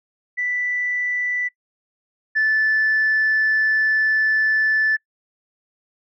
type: tone pair in turn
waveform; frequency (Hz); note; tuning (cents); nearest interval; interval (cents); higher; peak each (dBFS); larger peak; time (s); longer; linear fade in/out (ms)
sine; 1977 / 1749.4; B6 / A6; +1 / -10; major second; 211; first; -20 / -14; second; 0.37-1.49 / 2.35-4.97; second; 20
effects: noise-tail reverb RT60 0.1 s tail -22 dB re dry + tanh soft clip ceiling -12 dBFS